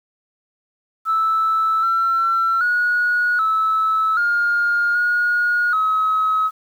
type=tone with pitch steps; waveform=sine; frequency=1314 / 1349 / 1453 / 1304 / 1416 / 1440 / 1280 Hz; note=E6 / E6 / F#6 / E6 / F6 / F#6 / D#6; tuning=-6 / +40 / -32 / -19 / +23 / -47 / +49 cents; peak=-14 dBFS; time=1.05-6.51 s; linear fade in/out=50 ms; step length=780 ms; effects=tanh soft clip ceiling -11 dBFS + 8-bit